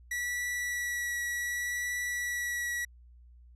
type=tone with vibrato; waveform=45% pulse; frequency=1943 Hz; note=B6; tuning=29 cents flat; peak=-31 dBFS; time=0.11-2.85 s; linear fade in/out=5 ms; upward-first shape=triangle; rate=0.67 Hz; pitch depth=12 cents each way; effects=added 60 Hz sine -52 dBFS peak until 3.55 s + resampled to 32000 Hz